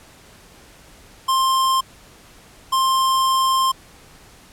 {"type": "tone bursts at uneven times", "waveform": "square", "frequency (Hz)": 1055, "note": "C6", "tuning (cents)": 14, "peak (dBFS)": -16, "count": 2, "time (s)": [[1.28, 1.81], [2.72, 3.72]], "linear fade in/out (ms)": 10, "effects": ["pink hiss -47 dBFS RMS until 4.52 s", "low-pass 12000 Hz 12 dB/octave"]}